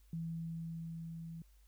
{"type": "tone with level ramp", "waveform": "sine", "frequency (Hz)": 164.81, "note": "E3", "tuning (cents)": 0, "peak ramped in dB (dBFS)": [-37, -44], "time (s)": [0.13, 1.42], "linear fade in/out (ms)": 2, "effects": ["added 50 Hz sine -61 dBFS peak until 1.67 s", "white hiss -74 dBFS RMS until 1.67 s"]}